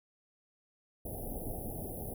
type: band-stop noise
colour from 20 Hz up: pink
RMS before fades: -40 dBFS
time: 1.05-2.14 s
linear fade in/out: 5 ms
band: 800 to 10000 Hz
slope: 96 dB/octave
effects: none